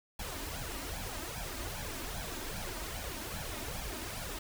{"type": "noise with flanger", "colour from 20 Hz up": "pink", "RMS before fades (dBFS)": -40, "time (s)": [0.19, 4.39], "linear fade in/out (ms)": 5, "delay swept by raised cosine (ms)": [1.2, 3.3], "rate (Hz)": 2.5, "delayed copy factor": 0.7, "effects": []}